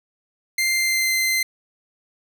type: tone with pitch glide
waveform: sawtooth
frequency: 2093 to 2073 Hz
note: C7 to C7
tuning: 0 to -17 cents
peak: -15 dBFS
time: 0.58-1.43 s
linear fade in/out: 5 ms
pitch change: -17 cents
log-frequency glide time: 0.74-1.13 s
effects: none